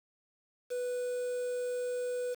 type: tone with quantisation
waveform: triangle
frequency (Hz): 493.9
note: B4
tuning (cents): 0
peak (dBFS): -30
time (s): 0.7-2.35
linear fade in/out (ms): 20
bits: 8
effects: none